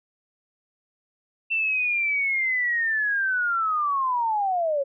sine linear sweep, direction down, 2694 to 537 Hz, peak -21 dBFS, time 1.5-4.84 s, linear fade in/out 20 ms, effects none

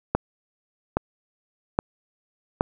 click train, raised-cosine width 1 ms, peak -5 dBFS, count 4, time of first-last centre 0.15-2.609 s, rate 1.22 Hz, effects none

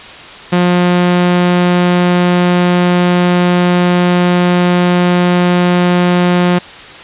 sawtooth tone, 177.6 Hz, F3, 29 cents sharp, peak -4 dBFS, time 0.52-6.59 s, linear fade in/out 10 ms, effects white hiss -31 dBFS RMS until 7.03 s + resampled to 8000 Hz

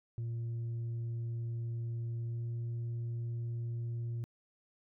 sine tone with pitch glide, 116.4 to 117.28 Hz, A#2 to A#2, -2 to +11 cents, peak -32 dBFS, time 0.18-4.24 s, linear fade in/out 0 ms, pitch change +13 cents, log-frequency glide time 2.24-2.45 s, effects tanh soft clip ceiling -34 dBFS

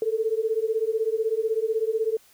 sine beating tone pair, 435.7 / 451.7 Hz, A4 / A4, -17 / +45 cents, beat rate 16 Hz, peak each -25 / -25 dBFS, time 0.02-2.17 s, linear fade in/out 2 ms, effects white hiss -57 dBFS RMS until 2.33 s

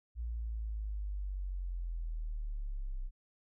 sine linear sweep, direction down, 58.7 to 31.16 Hz, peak -35 dBFS, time 0.15-3.11 s, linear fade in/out 50 ms, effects none

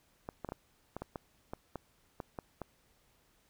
clicks, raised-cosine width 1 ms, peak -25 dBFS, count 12, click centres 0.289 / 0.447 / 0.489 / 0.521 / 0.966 / 1.02 / 1.158 / 1.535 / 1.757 / 2.202 / 2.388 / 2.617 s, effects pink hiss -70 dBFS RMS until 3.49 s

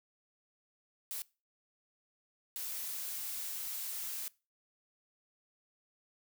blue noise bursts at uneven times, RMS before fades -40 dBFS, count 2, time 1.11-1.22 / 2.56-4.28 s, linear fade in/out 0 ms, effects noise-tail reverb RT60 0.3 s tail -22 dB re dry

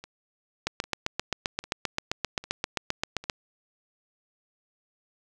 two click trains, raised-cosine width 0.2 ms, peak -24 / -9 dBFS, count 5 / 21, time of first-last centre 0.04-3.24 / 0.67-3.298 s, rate 1.25 / 7.61 Hz, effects none

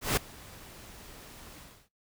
pink noise with ADSR envelope, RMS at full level -25 dBFS, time 0.01-1.89 s, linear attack 160 ms, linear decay 6 ms, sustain -24 dB, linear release 300 ms, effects noise-tail reverb RT60 0.2 s tail -22 dB re dry

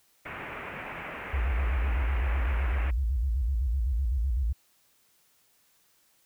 white low-pass noise, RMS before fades -39 dBFS, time 0.25-2.91 s, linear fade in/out 10 ms, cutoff 2500 Hz, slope 48 dB/octave
sine tone with vibrato, 61.74 Hz, B1, in tune, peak -24 dBFS, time 1.33-4.53 s, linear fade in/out 10 ms, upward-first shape square, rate 7.9 Hz, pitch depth 180 cents each way
effects white hiss -66 dBFS RMS until 6.25 s

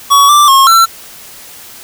square tone with pitch steps, 1125 / 1175 / 1080 / 1346 Hz, C#6 / D6 / C#6 / E6, +25 / +1 / -45 / +36 cents, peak -4 dBFS, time 0.1-0.86 s, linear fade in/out 20 ms, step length 190 ms, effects white hiss -33 dBFS RMS until 1.83 s

